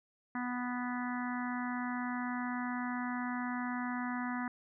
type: harmonic tone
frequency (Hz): 246.9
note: B3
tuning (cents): 0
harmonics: 1 / 3 / 4 / 5 / 6 / 7 / 8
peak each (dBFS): -36 / -44 / -43 / -45 / -46 / -45 / -47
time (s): 0.35-4.48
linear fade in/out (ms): 2
effects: none